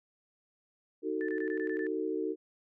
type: chord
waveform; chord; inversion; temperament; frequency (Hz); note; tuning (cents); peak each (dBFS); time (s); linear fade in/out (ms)
sine; D# diminished; none; just; 311.1 / 373.4 / 448; D#4 / F#4 / A4; 0 / +16 / +31; -35; 1.02-2.36; 50
type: tone bursts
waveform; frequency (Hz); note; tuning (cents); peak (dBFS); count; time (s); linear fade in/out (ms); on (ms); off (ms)
sine; 1760; A6; 0; -39; 7; 1.21-1.867; 0; 75; 22
effects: none